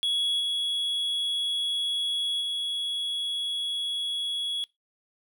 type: tone with level steps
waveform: triangle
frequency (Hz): 3354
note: G#7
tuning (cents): +16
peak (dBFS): -22 / -24 / -26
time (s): 0.03-4.64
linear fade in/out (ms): 0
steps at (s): 0.39 / 2.4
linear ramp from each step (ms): 20
effects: noise-tail reverb RT60 0.2 s tail -23 dB re dry